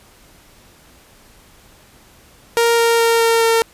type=tone with pitch steps; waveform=sawtooth; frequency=466.2 / 463.5 / 460.8 / 458.2 / 455.6 Hz; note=A#4 / A#4 / A#4 / A#4 / A#4; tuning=0 / -10 / -20 / -30 / -40 cents; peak=-8 dBFS; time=2.57-3.62 s; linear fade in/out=0 ms; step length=210 ms; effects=pink hiss -48 dBFS RMS until 3.73 s + resampled to 32000 Hz